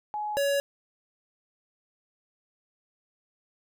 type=tone pair in turn; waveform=sine / square; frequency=842 / 562 Hz; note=G#5 / C#5; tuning=+24 / +24 cents; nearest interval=perfect fifth; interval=700 cents; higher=first; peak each=-29 / -24 dBFS; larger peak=second; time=0.14-0.37 / 0.37-0.6 s; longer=neither; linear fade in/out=0 ms; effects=none